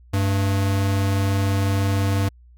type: tone pair together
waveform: square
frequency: 98 / 220 Hz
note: G2 / A3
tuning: 0 / 0 cents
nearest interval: octave + major second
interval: 1400 cents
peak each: -19 / -31 dBFS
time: 0.13-2.29 s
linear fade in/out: 10 ms
effects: added 60 Hz sine -46 dBFS peak until 2.57 s